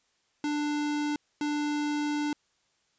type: tone bursts at uneven times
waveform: square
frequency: 295.7 Hz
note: D4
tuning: 12 cents sharp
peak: -28 dBFS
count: 2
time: 0.44-1.16 / 1.41-2.33 s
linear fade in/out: 2 ms
effects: white hiss -71 dBFS RMS until 2.98 s + resampled to 16000 Hz